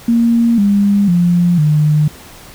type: tone with pitch steps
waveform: sine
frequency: 233.1 / 201.8 / 174.63 / 151.15 Hz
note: A#3 / G#3 / F3 / D#3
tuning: 0 / -49 / 0 / -50 cents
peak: -8 dBFS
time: 0.08-2.08 s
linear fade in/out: 5 ms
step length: 500 ms
effects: pink hiss -37 dBFS RMS until 2.54 s